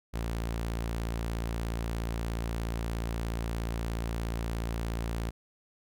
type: tone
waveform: sawtooth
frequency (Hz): 56.9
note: A#1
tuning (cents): -41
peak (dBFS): -27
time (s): 0.13-5.31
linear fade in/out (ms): 20
effects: none